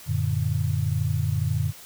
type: chord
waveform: sine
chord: Gb augmented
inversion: none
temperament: equal with one note detuned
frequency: 92.5 / 114.47 / 146.83 Hz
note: Gb2 / Bb2 / D3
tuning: 0 / -31 / 0 cents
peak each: -26 dBFS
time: 0.06-1.73 s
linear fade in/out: 50 ms
effects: white hiss -45 dBFS RMS until 1.85 s